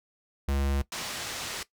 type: tone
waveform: square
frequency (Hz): 69.3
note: C#2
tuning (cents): 0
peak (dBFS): -26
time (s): 0.48-0.82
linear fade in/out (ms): 5
type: low-pass noise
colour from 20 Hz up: white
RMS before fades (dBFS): -36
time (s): 0.92-1.63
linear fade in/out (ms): 2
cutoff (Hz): 6000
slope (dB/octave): 12
effects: noise-tail reverb RT60 0.1 s tail -17 dB re dry